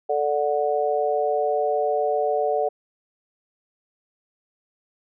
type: chord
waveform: sine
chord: D major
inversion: second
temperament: equal with one note detuned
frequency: 440 / 587.3 / 734.9 Hz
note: A4 / D5 / F#5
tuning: 0 / 0 / -12 cents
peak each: -24 dBFS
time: 0.09-2.69 s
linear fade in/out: 10 ms
effects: none